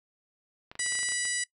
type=clicks; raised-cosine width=0.3 ms; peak=-27 dBFS; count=11; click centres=0.715 / 0.754 / 0.795 / 0.863 / 0.923 / 0.953 / 0.99 / 1.031 / 1.088 / 1.121 / 1.253 s
type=harmonic tone; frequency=980 Hz; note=B5; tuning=14 cents flat; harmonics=2 / 3 / 4 / 5 / 6 / 7 / 8 / 9 / 10; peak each=-33 / -42 / -42 / -40 / -41 / -44 / -33 / -36 / -42 dBFS; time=0.79-1.44 s; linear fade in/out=5 ms
effects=noise-tail reverb RT60 0.1 s tail -20 dB re dry